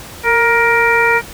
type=harmonic tone with a mistuned harmonic; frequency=469.9 Hz; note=A#4; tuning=14 cents sharp; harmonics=1 / 2 / 3 / 4 / 5; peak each=-16 / -16 / -16 / -16 / -16 dBFS; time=0.23-1.22 s; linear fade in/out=50 ms; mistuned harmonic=1; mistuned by=-32 cents; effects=pink hiss -33 dBFS RMS until 1.33 s